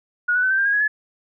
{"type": "tone with pitch steps", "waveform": "sine", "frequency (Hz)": [1449, 1483.7, 1519.3, 1555.7, 1593, 1631.2, 1670.2, 1710.3], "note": ["F#6", "F#6", "F#6", "G6", "G6", "G#6", "G#6", "A6"], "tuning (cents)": [-37, 4, 45, -14, 27, -32, 9, -50], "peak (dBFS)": -16, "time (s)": [0.28, 0.88], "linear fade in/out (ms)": 10, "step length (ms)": 75, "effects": []}